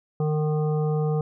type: harmonic tone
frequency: 152.7 Hz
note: D#3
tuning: 32 cents flat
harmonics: 1 / 3 / 5 / 7 / 8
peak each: -22 / -27 / -35 / -45 / -42 dBFS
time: 0.2-1.21 s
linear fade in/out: 2 ms
effects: none